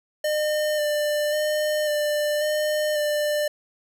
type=tone with vibrato; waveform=square; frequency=601 Hz; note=D5; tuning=40 cents sharp; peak=-22 dBFS; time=0.24-3.48 s; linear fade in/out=5 ms; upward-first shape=square; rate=0.92 Hz; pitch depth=16 cents each way; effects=none